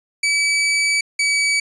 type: tone pair in turn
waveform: sawtooth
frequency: 2294 / 2283 Hz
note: D7 / D7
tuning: -41 / -50 cents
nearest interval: unison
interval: 9 cents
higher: first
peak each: -12 dBFS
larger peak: neither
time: 0.23-1.01 / 1.19-1.6 s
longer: first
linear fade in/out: 5 ms
effects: resampled to 22050 Hz